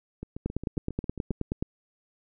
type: two click trains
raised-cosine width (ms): 3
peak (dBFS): -15 / -23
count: 12 / 9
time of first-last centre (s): 0.46-1.625 / 0.23-1.313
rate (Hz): 9.44 / 7.39
effects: none